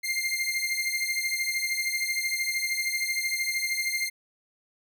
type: beating tone pair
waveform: sawtooth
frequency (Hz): 2100 / 2113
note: C7 / C7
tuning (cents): +6 / +16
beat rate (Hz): 13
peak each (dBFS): -26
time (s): 0.03-4.1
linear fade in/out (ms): 20
effects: none